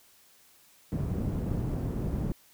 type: low-pass noise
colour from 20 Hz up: white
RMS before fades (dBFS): -31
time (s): 0.92-2.32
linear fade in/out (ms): 2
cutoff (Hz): 190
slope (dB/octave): 12
effects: white hiss -60 dBFS RMS until 2.53 s